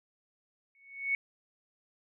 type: tone with exponential growth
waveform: sine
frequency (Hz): 2217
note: C#7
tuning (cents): 0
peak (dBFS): -24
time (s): 0.75-1.15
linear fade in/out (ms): 1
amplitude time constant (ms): 85
effects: none